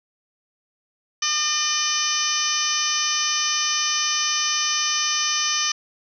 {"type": "harmonic tone", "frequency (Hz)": 604, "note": "D5", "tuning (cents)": 48, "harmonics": [2, 3, 4, 5, 6, 7, 8, 9, 10], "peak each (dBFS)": [-29, -31, -31, -28, -33, -35, -30, -28, -24], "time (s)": [1.22, 5.72], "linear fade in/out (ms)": 5, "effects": []}